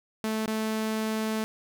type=tone with dropouts; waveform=sawtooth; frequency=218.8 Hz; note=A3; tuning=9 cents flat; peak=-23 dBFS; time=0.24-1.44 s; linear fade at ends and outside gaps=0 ms; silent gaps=0.46-0.478 s; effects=none